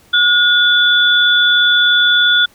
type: tone pair together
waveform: sine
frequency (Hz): 1442 / 3457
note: F#6 / A7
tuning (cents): -45 / -31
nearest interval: octave + minor third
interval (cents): 1514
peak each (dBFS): -11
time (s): 0.13-2.46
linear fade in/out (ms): 10
effects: pink hiss -49 dBFS RMS until 2.54 s